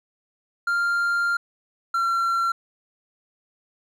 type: tone pair in turn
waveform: triangle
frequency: 1395 / 1363.1 Hz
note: F6 / F6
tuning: -2 / -42 cents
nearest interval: unison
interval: 40 cents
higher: first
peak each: -18 dBFS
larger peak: neither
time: 0.67-1.37 / 1.94-2.52 s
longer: first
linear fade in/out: 5 ms
effects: none